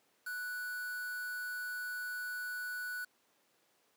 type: tone with quantisation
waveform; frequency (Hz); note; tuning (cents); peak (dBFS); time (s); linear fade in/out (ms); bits
triangle; 1480; F#6; 0; -36; 0.26-3.05; 10; 8
effects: pink hiss -72 dBFS RMS until 3.96 s + high-pass 300 Hz 12 dB/octave